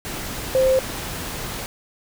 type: tone in noise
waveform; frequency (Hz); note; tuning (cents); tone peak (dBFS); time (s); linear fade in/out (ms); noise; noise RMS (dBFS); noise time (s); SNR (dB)
sine; 523.3; C5; 0; -14; 0.55-0.79; 0; pink; -30; 0.05-1.66; +13
effects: none